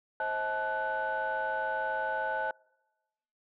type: tone cluster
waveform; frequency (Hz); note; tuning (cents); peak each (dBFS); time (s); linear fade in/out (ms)
sine; 528 / 635 / 867 / 1491; C5 / D#5 / A5 / F#6; +16 / +35 / -26 / +13; -37 / -36 / -32 / -33; 0.2-2.51; 2
effects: noise-tail reverb RT60 1.0 s tail -26 dB re dry + tanh soft clip ceiling -23 dBFS